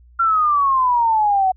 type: exponential sweep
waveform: sine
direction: down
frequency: 1377 to 740 Hz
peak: -13 dBFS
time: 0.19-1.52 s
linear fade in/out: 10 ms
effects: added 60 Hz sine -45 dBFS peak until 1.56 s